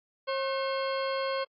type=harmonic tone with a mistuned harmonic; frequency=538 Hz; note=C5; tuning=48 cents sharp; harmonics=1 / 2 / 3 / 4 / 5 / 6 / 8 / 9; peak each=-30 / -34 / -40 / -42 / -45 / -43 / -42 / -52 dBFS; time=0.27-1.45 s; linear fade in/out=20 ms; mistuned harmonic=3; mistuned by=-100 cents; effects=AAC 48 kbps